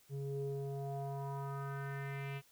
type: tone with low-pass filter sweep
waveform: square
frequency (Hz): 138.59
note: C#3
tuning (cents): 0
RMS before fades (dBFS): -41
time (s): 0.09-2.42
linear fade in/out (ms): 50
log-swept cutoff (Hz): 310 to 2700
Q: 3.8
effects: white hiss -67 dBFS RMS until 2.51 s